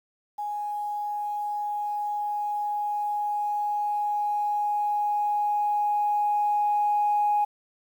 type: tone with level ramp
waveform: sine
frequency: 830.6 Hz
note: G#5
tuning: in tune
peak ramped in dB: -28 to -19 dBFS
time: 0.38-7.45 s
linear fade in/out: 10 ms
effects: tanh soft clip ceiling -15 dBFS + 9-bit